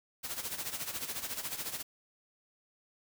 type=noise with tremolo; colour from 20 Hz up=white; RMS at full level=-36 dBFS; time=0.23-1.83 s; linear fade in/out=20 ms; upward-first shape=sine; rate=14 Hz; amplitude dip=70%; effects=none